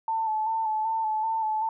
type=tone with vibrato; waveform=sine; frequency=880 Hz; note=A5; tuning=in tune; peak=-24 dBFS; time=0.08-1.69 s; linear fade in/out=2 ms; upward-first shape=square; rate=2.6 Hz; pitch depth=28 cents each way; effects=none